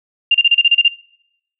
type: tone bursts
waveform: sine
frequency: 2794 Hz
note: F7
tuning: in tune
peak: -7 dBFS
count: 9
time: 0.31-0.882 s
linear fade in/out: 5 ms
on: 36 ms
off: 31 ms
effects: noise-tail reverb RT60 0.8 s tail -23 dB re dry